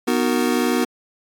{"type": "chord", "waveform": "square", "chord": "B major seventh", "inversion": "none", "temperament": "just", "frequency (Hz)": [246.9, 308.7, 370.4, 463], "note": ["B3", "D#4", "F#4", "A#4"], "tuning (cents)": [0, -14, 2, -12], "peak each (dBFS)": [-21, -25, -24, -26], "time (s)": [0.07, 0.85], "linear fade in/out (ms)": 10, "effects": ["AAC 64 kbps"]}